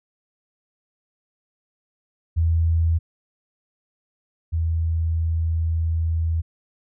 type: tone pair in turn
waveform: sine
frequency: 82.41 / 81.84 Hz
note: E2 / E2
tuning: 0 / -12 cents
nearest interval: unison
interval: 12 cents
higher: first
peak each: -16 / -19 dBFS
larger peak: first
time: 2.36-2.99 / 4.52-6.42 s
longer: second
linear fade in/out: 20 ms
effects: none